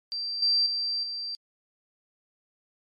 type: tone with level steps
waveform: sine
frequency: 4699 Hz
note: D8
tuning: in tune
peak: -29 / -20 / -26 / -31 dBFS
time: 0.12-1.35 s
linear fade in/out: 0 ms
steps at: 0.42 / 0.66 / 1.03 s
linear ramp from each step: 5 ms
effects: MP3 64 kbps